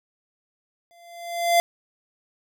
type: tone with exponential growth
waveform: square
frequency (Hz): 688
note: F5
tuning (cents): -26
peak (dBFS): -14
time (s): 0.91-1.6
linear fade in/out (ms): 0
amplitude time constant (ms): 150
effects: none